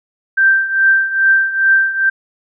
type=tone with tremolo; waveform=sine; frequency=1568 Hz; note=G6; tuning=in tune; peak=-6 dBFS; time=0.37-2.1 s; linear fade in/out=10 ms; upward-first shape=triangle; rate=2.4 Hz; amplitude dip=80%; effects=none